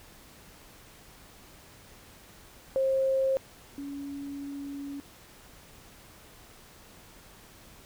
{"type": "tone pair in turn", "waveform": "sine", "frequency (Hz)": [533, 281.3], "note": ["C5", "C#4"], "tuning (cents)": [32, 26], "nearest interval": "major seventh", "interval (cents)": 1106, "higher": "first", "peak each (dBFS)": [-23, -35], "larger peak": "first", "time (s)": [[2.76, 3.37], [3.78, 5]], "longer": "second", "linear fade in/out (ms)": 0, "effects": ["pink hiss -53 dBFS RMS until 7.85 s"]}